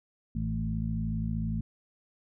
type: harmonic tone with a mistuned harmonic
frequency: 55 Hz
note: A1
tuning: in tune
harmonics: 1 / 2 / 3 / 4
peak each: -34 / -34 / -34 / -34 dBFS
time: 0.35-1.61 s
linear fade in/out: 5 ms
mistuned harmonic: 3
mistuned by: -22 cents
effects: none